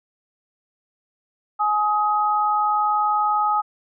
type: tone pair together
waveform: sine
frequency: 840.9 / 1260 Hz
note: G#5 / D#6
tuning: +21 / +21 cents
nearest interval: perfect fifth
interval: 700 cents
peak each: -20 dBFS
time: 1.59-3.62 s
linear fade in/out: 20 ms
effects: none